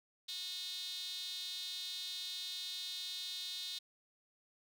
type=tone with high-pass filter; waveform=sawtooth; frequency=364.5 Hz; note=F#4; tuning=26 cents flat; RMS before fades=-43 dBFS; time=0.28-3.79 s; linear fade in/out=10 ms; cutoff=3800 Hz; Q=7.5; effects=none